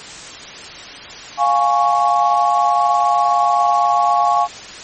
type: chord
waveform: sine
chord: Db major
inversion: first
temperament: equal with one note detuned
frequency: 702.9 / 830.6 / 1108.7 Hz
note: F5 / Ab5 / Db6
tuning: +11 / 0 / 0 cents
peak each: -16 dBFS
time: 1.37-4.48 s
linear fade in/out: 50 ms
effects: white hiss -33 dBFS RMS until 4.83 s + MP3 32 kbps